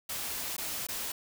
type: noise with dropouts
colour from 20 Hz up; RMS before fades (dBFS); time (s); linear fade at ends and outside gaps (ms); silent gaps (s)
white; -36; 0.09-1.12; 5; 0.567-0.58 / 0.869-0.886
effects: none